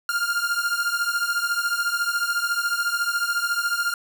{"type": "beating tone pair", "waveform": "45% pulse", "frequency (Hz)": [1396.9, 1410.9], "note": ["F6", "F6"], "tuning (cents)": [0, 17], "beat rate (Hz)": 14, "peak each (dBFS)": -25, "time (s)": [0.09, 3.94], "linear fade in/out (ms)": 2, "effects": []}